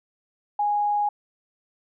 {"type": "tone", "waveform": "sine", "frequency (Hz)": 827, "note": "G#5", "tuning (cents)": -8, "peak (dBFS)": -20, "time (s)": [0.59, 1.09], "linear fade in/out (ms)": 5, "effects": []}